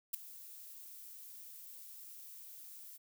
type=noise with ADSR envelope; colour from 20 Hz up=violet; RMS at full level=-33 dBFS; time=0.13-2.98 s; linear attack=14 ms; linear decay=4 ms; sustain=-19 dB; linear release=21 ms; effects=none